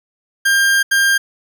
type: tone bursts at uneven times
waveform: 40% pulse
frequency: 1599 Hz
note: G6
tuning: 34 cents sharp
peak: -10 dBFS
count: 2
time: 0.45-0.83 / 0.91-1.18 s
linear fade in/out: 10 ms
effects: none